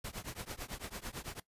pink noise with tremolo, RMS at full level -40 dBFS, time 0.04-1.4 s, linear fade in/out 5 ms, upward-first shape triangle, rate 9 Hz, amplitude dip 100%, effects noise-tail reverb RT60 0.1 s tail -18 dB re dry + resampled to 32000 Hz

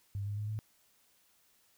sine tone with pitch steps, 100 / 102.51 / 105.09 / 107.74 Hz, G2 / G#2 / G#2 / A2, +35 / -22 / +21 / -36 cents, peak -34 dBFS, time 0.15-0.59 s, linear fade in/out 0 ms, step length 110 ms, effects white hiss -69 dBFS RMS until 1.77 s

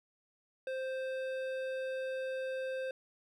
sine tone with hard clipping, 523.3 Hz, C5, in tune, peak -37 dBFS, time 0.67-2.91 s, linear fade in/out 2 ms, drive 12 dB, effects none

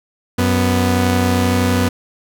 sawtooth tone pair together, 92.5 / 246.9 Hz, F#2 / B3, 0 / 0 cents, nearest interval octave + perfect fourth, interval 1700 cents, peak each -12 dBFS, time 0.38-1.89 s, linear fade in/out 10 ms, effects none

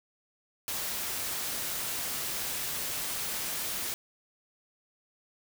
white noise, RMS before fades -34 dBFS, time 0.68-3.94 s, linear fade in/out 0 ms, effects none

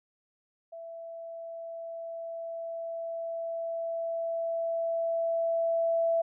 sine tone with level ramp, 665 Hz, E5, 15 cents sharp, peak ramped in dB -40 to -23 dBFS, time 0.72-6.22 s, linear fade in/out 10 ms, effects none

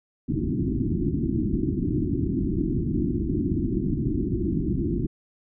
white low-pass noise, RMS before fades -25 dBFS, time 0.28-5.07 s, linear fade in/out 10 ms, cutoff 360 Hz, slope 96 dB/octave, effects none

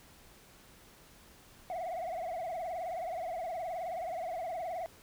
sine tone with vibrato, 694 Hz, F5, 11 cents flat, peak -32 dBFS, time 1.7-4.86 s, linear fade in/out 0 ms, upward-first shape triangle, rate 19 Hz, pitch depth 160 cents each way, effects tanh soft clip ceiling -34 dBFS + pink hiss -58 dBFS RMS until 5.02 s

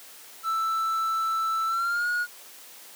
triangle tone with pitch glide, 1324 to 1443.8 Hz, E6 to F#6, +7 to -43 cents, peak -22 dBFS, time 0.43-2.27 s, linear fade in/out 50 ms, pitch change +150 cents, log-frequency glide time 1.66-2.08 s, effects white hiss -47 dBFS RMS until 2.95 s + high-pass 300 Hz 12 dB/octave

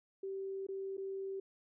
sine tone with dropouts, 387.6 Hz, G4, 20 cents flat, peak -38 dBFS, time 0.23-1.4 s, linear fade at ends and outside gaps 5 ms, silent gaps 0.668-0.686 / 0.97-0.978 s, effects none

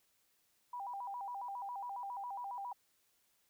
sine tone with vibrato, 880 Hz, A5, in tune, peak -40 dBFS, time 0.73-2.73 s, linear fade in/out 5 ms, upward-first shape square, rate 7.3 Hz, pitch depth 180 cents each way, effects white hiss -75 dBFS RMS until 3.49 s

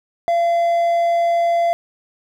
triangle tone, 683 Hz, F5, 39 cents flat, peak -12 dBFS, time 0.28-1.73 s, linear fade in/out 0 ms, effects none

